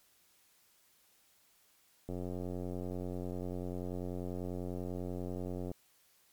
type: click train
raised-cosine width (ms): 2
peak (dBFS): -27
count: 328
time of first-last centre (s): 2.09-5.715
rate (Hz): 90.2
effects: white hiss -68 dBFS RMS until 6.32 s + MP3 96 kbps